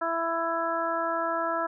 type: harmonic tone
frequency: 332.1 Hz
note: E4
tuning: 13 cents sharp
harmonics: 1 / 2 / 3 / 4 / 5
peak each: -36 / -30 / -32 / -30 / -36 dBFS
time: 0.01-1.67 s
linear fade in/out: 10 ms
effects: none